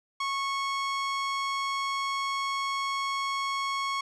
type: tone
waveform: sawtooth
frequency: 1100 Hz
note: C#6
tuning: 14 cents flat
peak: -24 dBFS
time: 0.2-4.01 s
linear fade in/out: 5 ms
effects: low-pass 6000 Hz 12 dB/octave